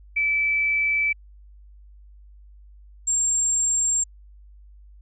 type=tone pair in turn; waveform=sine; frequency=2312 / 7432 Hz; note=D7 / A#8; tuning=-28 / -6 cents; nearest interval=octave + minor sixth; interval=2022 cents; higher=second; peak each=-19 dBFS; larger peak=neither; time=0.16-1.13 / 3.07-4.04 s; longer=neither; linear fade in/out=10 ms; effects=added 50 Hz sine -45 dBFS peak until 5.01 s